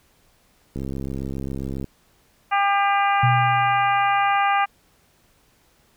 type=click train; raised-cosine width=3 ms; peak=-17 dBFS; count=74; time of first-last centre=0.76-1.843 s; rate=67.4 Hz
type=harmonic tone; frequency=400 Hz; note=G4; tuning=35 cents sharp; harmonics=2 / 3 / 4 / 5 / 6 / 7; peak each=-19 / -22 / -27 / -29 / -29 / -33 dBFS; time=2.51-4.66 s; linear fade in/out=20 ms
type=tone with exponential decay; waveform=sine; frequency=123.47 Hz; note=B2; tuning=in tune; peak=-15 dBFS; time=3.23-4.38 s; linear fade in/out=5 ms; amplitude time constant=250 ms
effects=pink hiss -60 dBFS RMS until 5.96 s

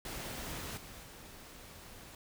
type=noise with level steps; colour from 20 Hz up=pink; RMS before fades=-42 / -50 / -52 dBFS; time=0.05-2.15 s; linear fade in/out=2 ms; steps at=0.77 / 1.03 s; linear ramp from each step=5 ms; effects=none

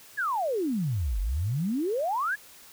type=exponential two-way sweep; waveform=sine; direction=down then up; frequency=1760 to 44.83 to 1760 Hz; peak=-25 dBFS; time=0.17-2.36 s; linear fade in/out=20 ms; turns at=1.2 s; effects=white hiss -51 dBFS RMS until 2.72 s

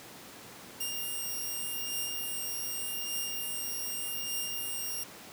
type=beating tone pair; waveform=5% pulse; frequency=2807 / 2807.84 Hz; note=F7 / F7; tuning=+8 / +9 cents; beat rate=0.84 Hz; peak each=-25 / -32 dBFS; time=0.8-5.04 s; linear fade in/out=10 ms; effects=pink hiss -48 dBFS RMS until 5.32 s + high-pass 150 Hz 12 dB/octave

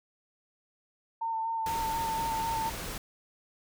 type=tone with vibrato; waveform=sine; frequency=902 Hz; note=A5; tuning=43 cents sharp; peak=-29 dBFS; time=1.21-2.7 s; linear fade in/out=10 ms; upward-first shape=square; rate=4.1 Hz; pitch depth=16 cents each way
type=noise; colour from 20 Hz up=pink; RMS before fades=-38 dBFS; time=1.66-2.98 s; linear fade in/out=2 ms
effects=none

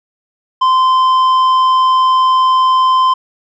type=tone with tanh clipping; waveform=sine; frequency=1035 Hz; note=C6; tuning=19 cents flat; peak=-9 dBFS; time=0.61-3.14 s; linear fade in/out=10 ms; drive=7 dB; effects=none

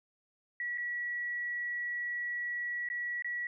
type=tone with dropouts; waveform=sine; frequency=1933 Hz; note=B6; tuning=38 cents flat; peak=-33 dBFS; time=0.6-3.47 s; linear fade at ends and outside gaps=2 ms; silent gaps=0.776-0.781 / 2.888-2.9 / 3.223-3.245 s; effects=none

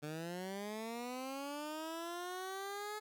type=linear sweep; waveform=15% pulse; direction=up; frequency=147.1 to 427.7 Hz; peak=-35 dBFS; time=0.02-3 s; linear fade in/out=20 ms; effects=none

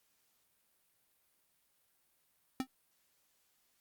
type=tone with exponential decay; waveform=square; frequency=261.1 Hz; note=C4; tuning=3 cents flat; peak=-30 dBFS; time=2.6-2.67 s; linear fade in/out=1 ms; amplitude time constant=15 ms; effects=white hiss -75 dBFS RMS until 3.8 s + Opus 48 kbps

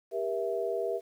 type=chord; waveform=sine; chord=E diminished; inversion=first; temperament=just; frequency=395.6 / 474.7 / 659.3 Hz; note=G4 / Bb4 / E5; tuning=+16 / +31 / 0 cents; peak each=-33 dBFS; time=0.11-1.01 s; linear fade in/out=50 ms; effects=10-bit

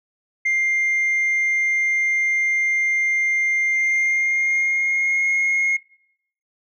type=tone with pitch glide; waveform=sine; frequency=2100 to 2150 Hz; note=C7 to C7; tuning=+6 to +47 cents; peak=-15 dBFS; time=0.45-5.77 s; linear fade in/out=10 ms; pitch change=+41 cents; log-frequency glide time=3.68-5.25 s; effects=noise-tail reverb RT60 0.7 s tail -20 dB re dry + tanh soft clip ceiling -15 dBFS

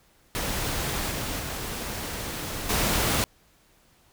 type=noise with level steps; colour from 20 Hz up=pink; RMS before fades=-29 / -31 / -33 / -24 dBFS; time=0.35-3.24 s; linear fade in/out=0 ms; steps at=1.11 / 1.39 / 2.69 s; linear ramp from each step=5 ms; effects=pink hiss -61 dBFS RMS until 4.12 s

